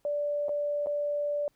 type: tone with dropouts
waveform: sine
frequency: 584 Hz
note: D5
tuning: 10 cents flat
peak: -27 dBFS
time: 0.05-1.48 s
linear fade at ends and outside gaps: 1 ms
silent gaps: 0.484-0.492 / 0.861-0.869 s
effects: pink hiss -72 dBFS RMS until 1.55 s